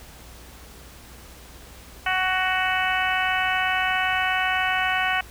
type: harmonic tone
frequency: 372.3 Hz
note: F#4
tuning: 11 cents sharp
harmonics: 2 / 3 / 4 / 5 / 6 / 7 / 8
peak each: -26 / -30 / -26 / -28 / -30 / -30 / -31 dBFS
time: 2.06-5.21 s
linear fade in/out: 5 ms
effects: added 60 Hz sine -46 dBFS peak until 5.3 s + pink hiss -46 dBFS RMS until 5.3 s